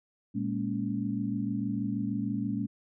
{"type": "tone cluster", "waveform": "sine", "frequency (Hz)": [116.6, 204.9, 231.3, 279.2], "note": ["A#2", "G#3", "A#3", "C#4"], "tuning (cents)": [1, -23, -13, 13], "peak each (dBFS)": [-37, -32, -35, -34], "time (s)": [0.34, 2.67], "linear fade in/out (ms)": 20, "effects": []}